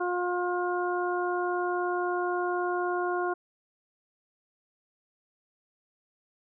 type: harmonic tone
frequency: 356.2 Hz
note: F4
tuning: 34 cents sharp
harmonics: 1 / 2 / 3 / 4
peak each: -29 / -32 / -34 / -35 dBFS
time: 0-3.34 s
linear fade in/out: 10 ms
effects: none